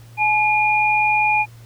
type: tone pair together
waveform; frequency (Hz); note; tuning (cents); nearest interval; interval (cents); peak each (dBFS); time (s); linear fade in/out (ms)
sine; 850 / 2425; G#5 / D#7; +40 / -45; octave + tritone; 1815; -17; 0.17-1.46; 50
effects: added 116 Hz sine -40 dBFS peak until 1.65 s + pink hiss -51 dBFS RMS until 1.65 s